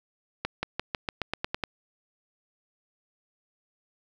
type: accelerating click train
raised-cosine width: 0.3 ms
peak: -12 dBFS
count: 10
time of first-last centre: 0.45-1.638 s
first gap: 180 ms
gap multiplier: 0.92
effects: 8-bit